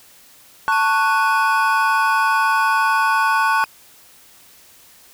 triangle chord, F# minor, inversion first, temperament just, 888 / 1110 / 1480 Hz, A5 / C#6 / F#6, +16 / +2 / 0 cents, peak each -17 dBFS, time 0.68-3.64 s, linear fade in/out 0 ms
35% pulse tone with vibrato, 2489 Hz, D#7, in tune, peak -27 dBFS, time 0.72-3.65 s, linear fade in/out 2 ms, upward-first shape sine, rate 12 Hz, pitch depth 20 cents each way
effects white hiss -48 dBFS RMS until 5.13 s

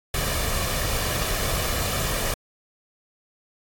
pink noise with comb filter, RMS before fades -25 dBFS, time 0.14-2.34 s, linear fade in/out 2 ms, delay 1.7 ms, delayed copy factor +0.5, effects AAC 64 kbps

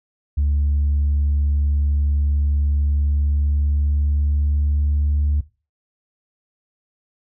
sine tone with pitch glide, 72.2 to 73.25 Hz, D2 to D2, -29 to -4 cents, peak -14 dBFS, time 0.37-5.41 s, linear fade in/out 10 ms, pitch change +25 cents, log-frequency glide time 2.85-5.27 s, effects noise-tail reverb RT60 0.3 s tail -18 dB re dry + tanh soft clip ceiling -13 dBFS

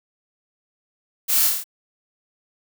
blue noise with echo, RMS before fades -21 dBFS, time 1.28-1.48 s, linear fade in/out 20 ms, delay 27 ms, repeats 6, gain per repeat -2 dB, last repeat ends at 1.642 s, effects none

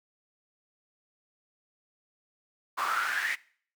brown noise with high-pass filter sweep, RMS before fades -30 dBFS, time 2.77-3.36 s, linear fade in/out 20 ms, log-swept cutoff 1100 to 2000 Hz, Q 7.9, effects noise-tail reverb RT60 0.5 s tail -21 dB re dry

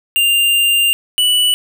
square tone pair in turn, 2794 / 2960 Hz, F7 / F#7, 0 / 0 cents, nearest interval minor second, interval 100 cents, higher second, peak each -11 dBFS, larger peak neither, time 0.16-0.93 / 1.18-1.54 s, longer first, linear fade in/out 0 ms, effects none

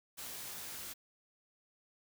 white noise with comb filter, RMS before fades -45 dBFS, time 0.17-0.94 s, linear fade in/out 20 ms, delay 18 ms, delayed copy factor -0.55, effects none

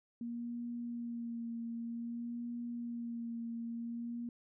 sine tone with vibrato, 235 Hz, A#3, 14 cents sharp, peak -38 dBFS, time 0.21-4.29 s, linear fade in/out 2 ms, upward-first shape sine, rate 0.53 Hz, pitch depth 24 cents each way, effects none

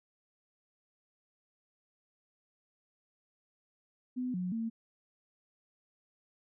sine tone with pitch steps, 251.6 / 181.1 / 226.7 Hz, B3 / F#3 / A#3, +32 / -37 / -48 cents, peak -32 dBFS, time 4.16-4.7 s, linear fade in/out 20 ms, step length 180 ms, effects none

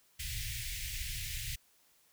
pink band-stop noise, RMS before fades -39 dBFS, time 0.19-1.56 s, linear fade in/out 10 ms, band 130 to 1900 Hz, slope 48 dB/octave, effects white hiss -68 dBFS RMS until 2.12 s

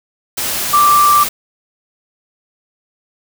sine tone in noise, 1174.7 Hz, D6, in tune, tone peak -7 dBFS, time 0.73-1.24 s, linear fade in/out 10 ms, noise white, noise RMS -19 dBFS, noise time 0.37-1.29 s, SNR +9 dB, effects none

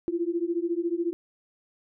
sine beating tone pair, 334.8 / 348.8 Hz, E4 / F4, +27 / -2 cents, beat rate 14 Hz, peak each -28 dBFS, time 0.08-1.13 s, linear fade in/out 0 ms, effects none

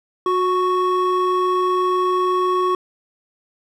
triangle tone pair together, 364.9 / 1108.7 Hz, F#4 / C#6, -24 / 0 cents, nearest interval octave + perfect fifth, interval 1924 cents, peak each -16 dBFS, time 0.26-2.75 s, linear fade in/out 2 ms, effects tanh soft clip ceiling -9 dBFS

